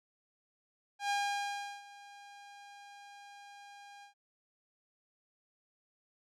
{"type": "tone with ADSR envelope", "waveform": "sawtooth", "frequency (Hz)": 809, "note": "G#5", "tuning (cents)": -46, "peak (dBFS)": -26, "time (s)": [0.99, 4.14], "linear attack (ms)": 110, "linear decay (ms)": 720, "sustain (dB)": -21, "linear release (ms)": 110, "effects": ["low-pass 7000 Hz 12 dB/octave"]}